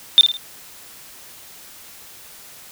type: tone with echo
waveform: sine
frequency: 3595 Hz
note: A7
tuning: 36 cents sharp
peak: -3 dBFS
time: 0.18-0.21 s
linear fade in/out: 0 ms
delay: 53 ms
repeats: 3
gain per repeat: -8 dB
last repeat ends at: 0.369 s
effects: tanh soft clip ceiling -1 dBFS + white hiss -42 dBFS RMS until 2.71 s